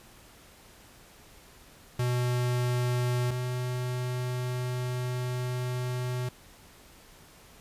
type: tone pair in turn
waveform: square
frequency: 123.47 / 124.98 Hz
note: B2 / B2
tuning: 0 / +21 cents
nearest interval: unison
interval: 21 cents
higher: second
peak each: -26 / -30 dBFS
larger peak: first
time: 1.99-3.31 / 3.31-6.29 s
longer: second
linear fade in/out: 5 ms
effects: pink hiss -54 dBFS RMS until 7.6 s + resampled to 32000 Hz